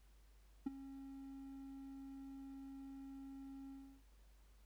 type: tone with ADSR envelope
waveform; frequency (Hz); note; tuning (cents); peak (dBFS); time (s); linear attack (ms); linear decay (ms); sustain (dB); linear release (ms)
triangle; 271.7; C#4; -35; -32; 0.66-4.03; 8; 18; -16; 330
effects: added 50 Hz sine -63 dBFS peak until 4.65 s + pink hiss -75 dBFS RMS until 4.65 s